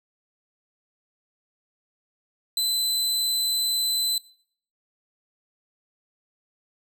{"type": "tone", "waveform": "sawtooth", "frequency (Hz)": 4029, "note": "B7", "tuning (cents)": 34, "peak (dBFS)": -19, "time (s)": [2.57, 4.18], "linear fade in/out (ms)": 2, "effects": ["noise-tail reverb RT60 0.6 s tail -23 dB re dry"]}